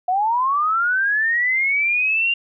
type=linear sweep; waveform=sine; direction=up; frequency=708 to 2800 Hz; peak=-16 dBFS; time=0.08-2.34 s; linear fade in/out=5 ms; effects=none